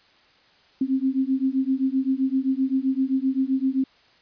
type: beating tone pair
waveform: sine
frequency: 261.4 / 269.1 Hz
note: C4 / C4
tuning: -1 / +49 cents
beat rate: 7.7 Hz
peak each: -23 dBFS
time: 0.81-3.84 s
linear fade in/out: 5 ms
effects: white hiss -57 dBFS RMS until 4.21 s + resampled to 11025 Hz